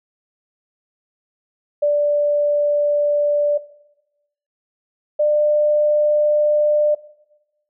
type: tone pair in turn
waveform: sine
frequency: 586 / 597.6 Hz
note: D5 / D5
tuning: -4 / +30 cents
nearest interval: unison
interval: 34 cents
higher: second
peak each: -13 dBFS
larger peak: neither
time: 1.82-3.58 / 5.19-6.95 s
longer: neither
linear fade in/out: 10 ms
effects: noise-tail reverb RT60 0.9 s tail -17 dB re dry